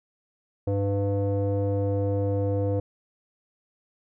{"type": "tone with low-pass filter", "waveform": "square", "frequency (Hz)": 99.9, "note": "G2", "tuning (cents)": 33, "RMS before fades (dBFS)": -25, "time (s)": [0.67, 2.8], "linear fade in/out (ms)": 5, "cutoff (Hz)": 530, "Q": 3.8, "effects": []}